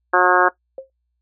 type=harmonic tone; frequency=180.8 Hz; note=F#3; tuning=40 cents flat; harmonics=2 / 3 / 4 / 5 / 6 / 7 / 8 / 9; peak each=-20 / -20 / -20 / -20 / -20 / -20 / -20 / -20 dBFS; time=0.13-0.49 s; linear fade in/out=10 ms
type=tone with exponential decay; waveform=sine; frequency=533 Hz; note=C5; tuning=32 cents sharp; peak=-24 dBFS; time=0.78-0.9 s; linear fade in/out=2 ms; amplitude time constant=24 ms
effects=noise-tail reverb RT60 0.1 s tail -17 dB re dry + added 60 Hz sine -69 dBFS peak until 1.21 s